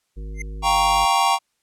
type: harmonic tone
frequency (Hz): 51.91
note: G#1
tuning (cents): 0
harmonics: 1 / 3 / 5 / 7 / 9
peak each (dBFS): -29 / -41 / -47 / -47 / -48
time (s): 0.16-1.06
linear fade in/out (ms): 20
type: tone with exponential growth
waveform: square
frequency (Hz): 2093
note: C7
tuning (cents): 0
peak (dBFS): -26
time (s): 0.34-0.42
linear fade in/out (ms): 5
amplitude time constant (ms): 16
type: chord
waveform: square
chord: G half-diminished seventh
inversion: third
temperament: equal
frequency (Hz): 698.5 / 784 / 932.3 / 1108.7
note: F5 / G5 / Bb5 / Db6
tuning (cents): 0 / 0 / 0 / 0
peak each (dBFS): -27 / -21 / -21 / -22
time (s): 0.62-1.39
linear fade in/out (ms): 50
effects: white hiss -71 dBFS RMS until 1.62 s + low-pass 10000 Hz 12 dB/octave

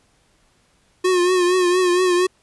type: tone with vibrato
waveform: square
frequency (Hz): 361.3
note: F#4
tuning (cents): -41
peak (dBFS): -15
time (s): 1.04-2.27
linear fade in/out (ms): 10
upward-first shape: triangle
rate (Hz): 4.3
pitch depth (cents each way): 62
effects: pink hiss -60 dBFS RMS until 2.42 s + resampled to 24000 Hz

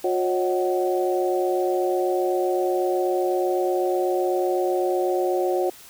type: tone cluster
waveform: sine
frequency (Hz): 360.7 / 545 / 613 / 749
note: F#4 / C#5 / D#5 / F#5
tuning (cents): -44 / -29 / -26 / +21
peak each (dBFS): -22 / -26 / -31 / -27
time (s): 0.04-5.7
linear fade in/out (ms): 5
effects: white hiss -46 dBFS RMS until 5.89 s

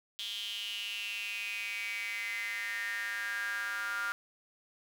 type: tone with high-pass filter sweep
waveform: square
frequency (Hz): 108.2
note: A2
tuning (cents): -29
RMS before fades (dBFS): -37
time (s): 0.19-4.12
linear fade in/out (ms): 0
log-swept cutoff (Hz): 3300 to 1400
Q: 8.6
effects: none

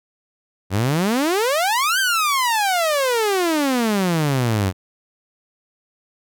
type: exponential two-way sweep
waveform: sawtooth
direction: up then down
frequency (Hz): 89.8 to 1600 to 89.8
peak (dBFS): -13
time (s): 0.7-4.73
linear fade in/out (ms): 50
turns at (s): 1.99
effects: none

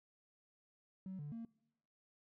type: tone with pitch steps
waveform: triangle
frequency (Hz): 188.8 / 146.5 / 229.1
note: F#3 / D3 / A#3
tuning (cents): +35 / -4 / -30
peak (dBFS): -40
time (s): 1.06-1.45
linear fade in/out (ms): 2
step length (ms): 130
effects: noise-tail reverb RT60 0.9 s tail -26 dB re dry + tanh soft clip ceiling -40 dBFS

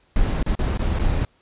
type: noise with dropouts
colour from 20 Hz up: brown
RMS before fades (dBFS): -20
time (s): 0.16-1.25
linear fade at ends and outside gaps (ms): 1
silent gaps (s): 0.427-0.463 / 0.552-0.591 / 0.775-0.793 / 0.988-0.995
effects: pink hiss -61 dBFS RMS until 1.41 s + resampled to 8000 Hz

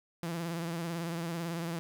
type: tone with vibrato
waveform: sawtooth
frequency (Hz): 168.1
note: E3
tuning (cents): +34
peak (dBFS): -30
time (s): 0.23-1.79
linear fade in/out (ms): 0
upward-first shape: triangle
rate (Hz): 18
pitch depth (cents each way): 69
effects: 10-bit

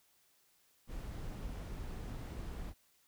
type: noise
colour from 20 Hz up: brown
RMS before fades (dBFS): -43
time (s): 0.87-2.74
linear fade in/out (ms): 50
effects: white hiss -71 dBFS RMS until 3.07 s

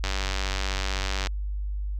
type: click train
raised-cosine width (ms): 0.2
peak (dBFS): -11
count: 119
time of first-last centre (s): 0.04-1.27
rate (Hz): 95.9
effects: added 50 Hz sine -27 dBFS peak until 1.99 s

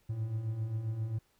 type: beating tone pair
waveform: triangle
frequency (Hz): 105 / 112.5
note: G#2 / A2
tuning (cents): +19 / +39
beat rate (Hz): 7.5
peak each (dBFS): -39 / -31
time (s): 0.09-1.19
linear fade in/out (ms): 10
effects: pink hiss -71 dBFS RMS until 1.39 s

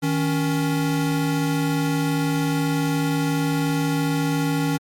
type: tone pair together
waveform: square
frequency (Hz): 156.9 / 279.6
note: D#3 / C#4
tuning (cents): +15 / +15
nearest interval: minor seventh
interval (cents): 1000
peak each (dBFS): -23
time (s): 0.02-4.78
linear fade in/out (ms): 20
effects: MP3 64 kbps

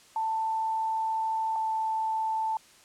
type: tone pair in turn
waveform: sine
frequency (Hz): 887 / 882.6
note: A5 / A5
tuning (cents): +14 / +5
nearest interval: unison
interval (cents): 9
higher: first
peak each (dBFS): -26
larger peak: neither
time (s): 0.16-1.56 / 1.56-2.57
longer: first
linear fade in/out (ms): 2
effects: white hiss -56 dBFS RMS until 2.84 s + low-pass 9000 Hz 12 dB/octave

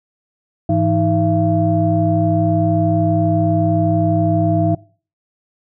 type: tone cluster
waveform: sine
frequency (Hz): 103.8 / 163.8 / 316.6 / 676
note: G#2 / E3 / D#4 / E5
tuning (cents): 0 / -11 / +30 / +43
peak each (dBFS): -18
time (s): 0.69-4.75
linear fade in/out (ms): 5
effects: noise-tail reverb RT60 0.4 s tail -21 dB re dry + tanh soft clip ceiling -2 dBFS

